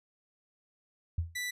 sine tone with exponential decay, 83.7 Hz, E2, 27 cents sharp, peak -25 dBFS, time 1.18-1.38 s, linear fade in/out 5 ms, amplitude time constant 42 ms
sawtooth tone, 1975.5 Hz, B6, in tune, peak -30 dBFS, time 1.35-1.51 s, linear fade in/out 10 ms
effects resampled to 32000 Hz

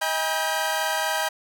sawtooth tone cluster, 634 / 810 / 963 / 1576 Hz, D#5 / G#5 / B5 / G6, +32 / -43 / -44 / +9 cents, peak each -25 dBFS, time 0.01-1.29 s, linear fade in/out 10 ms, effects none

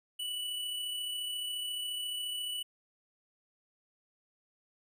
square tone with amplitude modulation, 2960 Hz, F#7, in tune, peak -34 dBFS, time 0.19-2.63 s, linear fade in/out 10 ms, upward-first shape sine, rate 34.3 Hz, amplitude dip 30%, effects none

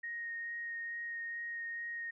sine tone with vibrato, 1864.7 Hz, A#6, in tune, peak -38 dBFS, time 0.03-2.11 s, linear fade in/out 10 ms, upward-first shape sine, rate 2.3 Hz, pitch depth 9 cents each way, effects none

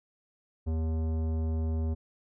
sine tone with tanh clipping, 80 Hz, D#2, 49 cents sharp, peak -29 dBFS, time 0.66-1.95 s, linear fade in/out 20 ms, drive 15 dB, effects none

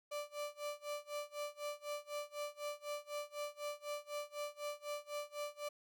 35% pulse tone with tremolo, 587.3 Hz, D5, in tune, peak -37 dBFS, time 0.11-5.69 s, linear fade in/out 10 ms, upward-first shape sine, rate 4 Hz, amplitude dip 95%, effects none

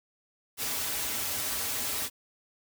white noise with comb filter, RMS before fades -32 dBFS, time 0.57-2.1 s, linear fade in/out 50 ms, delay 5.6 ms, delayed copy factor -0.85, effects none

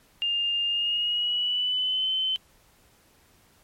sine tone with pitch glide, 2810 to 3064 Hz, F7 to G7, +10 to -40 cents, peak -23 dBFS, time 0.22-2.36 s, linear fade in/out 0 ms, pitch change +150 cents, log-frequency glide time 0.67-2.1 s, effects pink hiss -60 dBFS RMS until 3.63 s + MP3 64 kbps

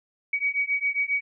sine beating tone pair, 2258 / 2265.4 Hz, C#7 / C#7, +31 / +37 cents, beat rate 7.4 Hz, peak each -26 dBFS, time 0.33-1.21 s, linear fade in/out 5 ms, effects none

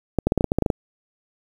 clicks, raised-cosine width 2 ms, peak -5 dBFS, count 11, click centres 0.187 / 0.27 / 0.321 / 0.377 / 0.409 / 0.443 / 0.519 / 0.586 / 0.623 / 0.662 / 0.702 s, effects 7-bit

